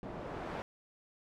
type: noise with low-pass filter sweep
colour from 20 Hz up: white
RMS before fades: -42 dBFS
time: 0.03-0.62 s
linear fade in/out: 0 ms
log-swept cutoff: 540 to 1100 Hz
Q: 0.77
effects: none